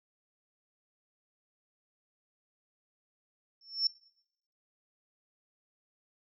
sine tone with exponential growth, 5400 Hz, E8, 41 cents sharp, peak -22 dBFS, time 3.61-3.87 s, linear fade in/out 2 ms, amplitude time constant 56 ms, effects noise-tail reverb RT60 0.8 s tail -23 dB re dry

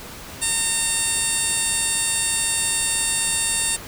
15% pulse tone with band-pass filter, 912 Hz, A#5, 38 cents flat, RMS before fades -22 dBFS, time 0.41-3.77 s, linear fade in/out 20 ms, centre 8200 Hz, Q 2.1, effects pink hiss -37 dBFS RMS until 3.87 s

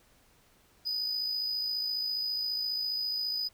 triangle tone with amplitude modulation, 4978 Hz, D#8, in tune, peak -27 dBFS, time 0.85-3.49 s, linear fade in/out 20 ms, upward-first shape sine, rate 54.7 Hz, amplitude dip 40%, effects pink hiss -64 dBFS RMS until 3.53 s

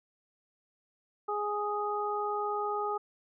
harmonic tone, 415.3 Hz, G#4, in tune, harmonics 1 / 2 / 3, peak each -34 / -34 / -34 dBFS, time 1.28-2.98 s, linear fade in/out 10 ms, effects none

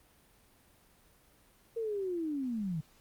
sine linear sweep, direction down, 466.2 to 149.5 Hz, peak -32 dBFS, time 1.76-2.81 s, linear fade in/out 10 ms, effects pink hiss -64 dBFS RMS until 3 s + Opus 32 kbps

